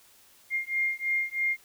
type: beating tone pair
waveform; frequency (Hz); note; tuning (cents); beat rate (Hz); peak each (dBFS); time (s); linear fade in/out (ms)
sine; 2118 / 2121.1; C7 / C7; +21 / +23; 3.1; -29; 0.5-1.57; 50
effects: white hiss -58 dBFS RMS until 1.64 s